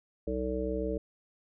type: harmonic tone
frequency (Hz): 63.5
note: B1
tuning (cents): +49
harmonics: 1 / 3 / 5 / 7 / 9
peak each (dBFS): -36 / -39 / -36 / -34 / -37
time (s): 0.27-0.98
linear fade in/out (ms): 5
effects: none